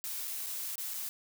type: noise with dropouts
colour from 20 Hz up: blue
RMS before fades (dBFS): -38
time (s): 0.04-1.09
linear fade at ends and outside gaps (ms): 0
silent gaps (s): 0.274-0.278 / 0.462-0.467 / 0.756-0.781 / 0.937-0.941
effects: none